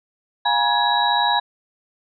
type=tone cluster; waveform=sine; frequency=710 / 822 / 958 / 1673 / 3873 Hz; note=F5 / G#5 / A#5 / G#6 / B7; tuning=+28 / -18 / +47 / +12 / -35 cents; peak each=-27 / -21 / -20 / -25 / -22 dBFS; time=0.45-1.4 s; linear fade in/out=10 ms; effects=none